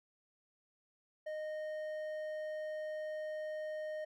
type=tone with hard clipping; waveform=sine; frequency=617 Hz; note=D#5; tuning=15 cents flat; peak=-40 dBFS; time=1.26-4.05 s; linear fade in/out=10 ms; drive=6 dB; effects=none